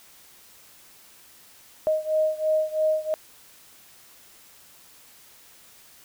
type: beating tone pair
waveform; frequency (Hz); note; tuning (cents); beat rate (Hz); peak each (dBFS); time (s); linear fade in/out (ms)
sine; 622.3 / 625.3; D#5 / D#5; 0 / +8; 3; -23 / -25; 1.87-3.14; 0
effects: white hiss -52 dBFS RMS until 6.04 s